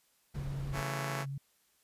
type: noise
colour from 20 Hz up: brown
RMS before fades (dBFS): -42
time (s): 0.34-0.82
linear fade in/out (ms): 10
type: tone with vibrato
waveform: sine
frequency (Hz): 138.4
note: C#3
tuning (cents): -2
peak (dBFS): -36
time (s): 0.36-1.38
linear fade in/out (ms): 5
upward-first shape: square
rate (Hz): 7.3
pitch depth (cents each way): 12
type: chord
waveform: 5% pulse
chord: F# minor seventh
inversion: second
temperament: just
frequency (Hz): 138.75 / 166.5 / 185 / 222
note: C#3 / E3 / F#3 / A3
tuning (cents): +2 / +18 / 0 / +16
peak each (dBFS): -31 / -31 / -36 / -30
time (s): 0.72-1.26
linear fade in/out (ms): 50
effects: white hiss -71 dBFS RMS until 1.83 s + resampled to 32000 Hz